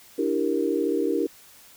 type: chord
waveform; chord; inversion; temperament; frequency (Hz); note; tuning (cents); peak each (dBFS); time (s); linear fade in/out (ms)
sine; E half-diminished seventh; third; equal with one note detuned; 293.7 / 331.5 / 392 / 466.2; D4 / E4 / G4 / Bb4; 0 / +10 / 0 / 0; -27; 0.18-1.27; 10
effects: white hiss -51 dBFS RMS until 1.76 s